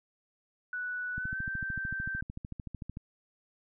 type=tone with pitch glide; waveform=sine; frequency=1480 to 1559.9 Hz; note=F#6 to G6; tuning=0 to -9 cents; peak=-33 dBFS; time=0.73-2.21 s; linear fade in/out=2 ms; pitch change=+91 cents; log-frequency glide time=1.14-1.42 s
type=click train; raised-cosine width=5 ms; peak=-27 dBFS; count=25; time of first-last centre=1.18-2.971 s; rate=13.4 Hz
effects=none